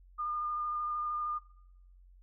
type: tone with vibrato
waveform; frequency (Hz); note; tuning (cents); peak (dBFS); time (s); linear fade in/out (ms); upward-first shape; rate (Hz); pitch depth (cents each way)
sine; 1212; D#6; -46; -32; 0.18-1.39; 20; square; 13; 11
effects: noise-tail reverb RT60 0.8 s tail -22 dB re dry + added 45 Hz sine -55 dBFS peak until 2.22 s